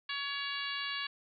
harmonic tone with a mistuned harmonic, 562 Hz, C#5, 24 cents sharp, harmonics 2 / 3 / 4 / 5 / 6 / 7 / 8, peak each -43 / -40 / -43 / -41 / -43 / -44 / -45 dBFS, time 0.09-1.07 s, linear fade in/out 5 ms, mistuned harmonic 4, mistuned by +15 cents, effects none

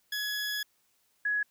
20% pulse / sine tone pair in turn, 1685 / 1678.2 Hz, G#6 / G#6, +25 / +18 cents, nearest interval unison, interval 7 cents, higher first, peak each -26 dBFS, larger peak neither, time 0.12-0.63 / 1.25-1.43 s, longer first, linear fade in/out 5 ms, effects white hiss -71 dBFS RMS until 1.5 s

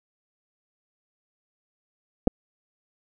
clicks, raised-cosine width 2 ms, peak -7 dBFS, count 2, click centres 2.273 / 2.277 s, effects none

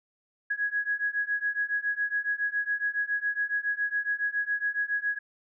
sine beating tone pair, 1661.2 / 1668.4 Hz, G#6 / G#6, 0 / +7 cents, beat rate 7.2 Hz, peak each -30 / -29 dBFS, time 0.5-5.19 s, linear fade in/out 10 ms, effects none

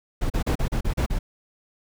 brown noise bursts, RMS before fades -23 dBFS, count 8, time 0.21-1.19 s, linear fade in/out 10 ms, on 91 ms, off 36 ms, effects none

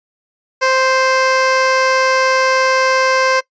15% pulse tone, 523 Hz, C5, 1 cent flat, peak -5 dBFS, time 0.61-3.41 s, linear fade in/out 20 ms, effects noise-tail reverb RT60 0.1 s tail -20 dB re dry + resampled to 16000 Hz

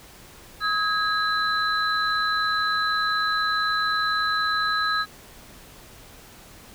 sine tone cluster, 1271 / 1647 / 4021 Hz, D#6 / G#6 / B7, +36 / -15 / +30 cents, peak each -24 / -25 / -28 dBFS, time 0.6-5.06 s, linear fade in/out 50 ms, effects pink hiss -47 dBFS RMS until 6.74 s

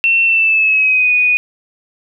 sine tone with pitch glide, 2700 to 2476 Hz, E7 to D#7, +41 to -9 cents, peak -9 dBFS, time 0.04-1.37 s, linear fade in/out 0 ms, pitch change -150 cents, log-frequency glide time 0.25-1.13 s, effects none

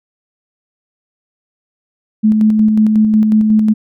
sine tone with tremolo, 215.7 Hz, A3, 34 cents flat, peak -6 dBFS, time 2.23-3.74 s, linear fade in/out 20 ms, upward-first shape square, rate 5.5 Hz, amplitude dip 30%, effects none

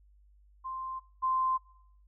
sine tone pair in turn, 1046.5 / 1040.9 Hz, C6 / C6, 0 / -9 cents, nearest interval unison, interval 9 cents, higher first, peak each -35 / -26 dBFS, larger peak second, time 0.64-1 / 1.22-1.58 s, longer neither, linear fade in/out 20 ms, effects noise-tail reverb RT60 0.8 s tail -23 dB re dry + added 50 Hz sine -58 dBFS peak until 2.07 s

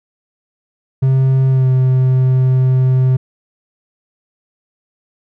triangle tone with pitch glide, 132.5 to 129.4 Hz, C3 to C3, +22 to -19 cents, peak -7 dBFS, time 1.02-3.17 s, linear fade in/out 10 ms, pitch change -41 cents, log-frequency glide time 1.49-1.68 s, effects none

